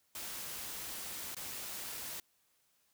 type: noise with dropouts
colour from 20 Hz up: white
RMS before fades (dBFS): -43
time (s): 0.15-2.2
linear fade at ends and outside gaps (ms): 2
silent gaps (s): 1.347-1.366
effects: white hiss -74 dBFS RMS until 2.93 s